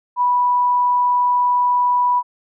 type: tone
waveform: sine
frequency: 983 Hz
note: B5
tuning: 8 cents flat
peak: -13 dBFS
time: 0.16-2.23 s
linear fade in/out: 50 ms
effects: none